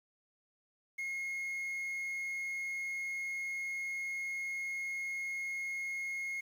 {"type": "tone with quantisation", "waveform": "triangle", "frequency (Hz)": 2155, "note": "C#7", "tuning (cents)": -49, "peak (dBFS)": -34, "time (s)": [0.98, 6.41], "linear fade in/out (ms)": 10, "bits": 10, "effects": []}